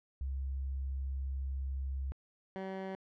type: tone pair in turn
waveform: sine / 15% pulse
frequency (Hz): 67.1 / 190.89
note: C2 / G3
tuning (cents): +44 / -46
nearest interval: octave + tritone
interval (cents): 1810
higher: second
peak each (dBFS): -34 / -32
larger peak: second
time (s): 0.21-2.12 / 2.56-2.95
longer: first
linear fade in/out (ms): 0
effects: low-pass 2000 Hz 12 dB/octave